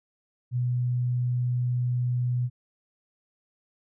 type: tone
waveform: sine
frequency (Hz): 123.47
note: B2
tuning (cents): 0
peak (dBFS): -23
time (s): 0.51-2.5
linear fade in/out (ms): 50
effects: none